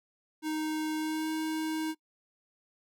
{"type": "tone with pitch glide", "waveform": "square", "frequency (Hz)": [311.1, 315.3], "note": ["D#4", "D#4"], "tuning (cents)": [0, 23], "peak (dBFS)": -31, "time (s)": [0.42, 1.95], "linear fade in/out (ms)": 50, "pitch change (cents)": 23, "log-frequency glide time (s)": [0.96, 1.31], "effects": ["noise-tail reverb RT60 0.1 s tail -23 dB re dry"]}